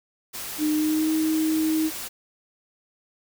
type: noise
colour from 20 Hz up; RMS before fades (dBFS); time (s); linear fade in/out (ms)
white; -34; 0.33-2.09; 20
type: tone with pitch glide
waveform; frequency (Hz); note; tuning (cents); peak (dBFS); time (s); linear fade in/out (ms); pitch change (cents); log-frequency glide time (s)
sine; 304.6 to 315; D#4 to D#4; -37 to +21; -20; 0.58-1.91; 50; +58; 0.7-1.1
effects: none